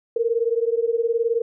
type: beating tone pair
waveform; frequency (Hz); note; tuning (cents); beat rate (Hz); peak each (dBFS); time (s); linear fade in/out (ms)
sine; 455.2 / 474.2; A#4 / A#4; -41 / +30; 19; -21 / -22; 0.16-1.42; 5
effects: none